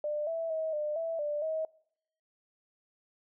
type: tone with pitch steps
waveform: sine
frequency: 597 / 658 / 637 / 600 / 658 / 591 / 635 Hz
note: D5 / E5 / D#5 / D5 / E5 / D5 / D#5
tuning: +28 / -3 / +41 / +37 / -3 / +11 / +35 cents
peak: -30 dBFS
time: 0.04-1.65 s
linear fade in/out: 2 ms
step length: 230 ms
effects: noise-tail reverb RT60 0.7 s tail -24 dB re dry